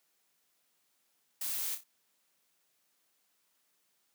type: noise with echo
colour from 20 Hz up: blue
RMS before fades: -36 dBFS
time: 1.41-1.75 s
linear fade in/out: 5 ms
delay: 29 ms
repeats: 3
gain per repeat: -8 dB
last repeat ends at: 1.837 s
effects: white hiss -75 dBFS RMS until 4.14 s + high-pass 150 Hz 12 dB/octave